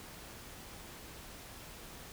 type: silence
effects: pink hiss -50 dBFS RMS until 2.12 s